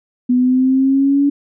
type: exponential sweep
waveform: sine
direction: up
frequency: 246.9 to 285.5 Hz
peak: -10 dBFS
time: 0.29-1.3 s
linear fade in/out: 10 ms
effects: none